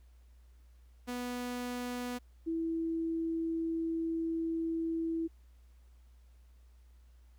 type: tone pair in turn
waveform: sawtooth / sine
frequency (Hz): 245.9 / 328.2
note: B3 / E4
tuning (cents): -7 / -8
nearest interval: perfect fourth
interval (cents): 499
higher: second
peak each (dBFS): -32 / -31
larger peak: second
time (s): 1.07-2.19 / 2.46-5.28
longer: second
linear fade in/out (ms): 20
effects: added 60 Hz sine -56 dBFS peak until 7.38 s + pink hiss -74 dBFS RMS until 7.38 s